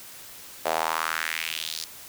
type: tone with high-pass filter sweep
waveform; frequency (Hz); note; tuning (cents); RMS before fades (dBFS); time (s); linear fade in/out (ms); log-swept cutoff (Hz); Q
sawtooth; 80.4; E2; -43; -29; 0.65-1.85; 10; 610 to 4900; 2.7
effects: white hiss -44 dBFS RMS until 2.08 s